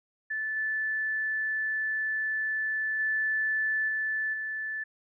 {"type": "tone with level steps", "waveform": "sine", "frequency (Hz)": 1748, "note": "A6", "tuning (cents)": -12, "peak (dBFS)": [-29, -27, -25, -27, -31], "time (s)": [0.3, 4.84], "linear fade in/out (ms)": 10, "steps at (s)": [0.56, 2.99, 3.88, 4.33], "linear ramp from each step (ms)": 10, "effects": []}